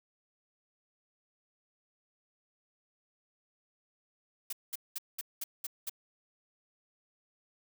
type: noise bursts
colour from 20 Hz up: blue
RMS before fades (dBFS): -37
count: 7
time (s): 4.5-5.896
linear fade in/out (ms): 5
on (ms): 28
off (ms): 200
effects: none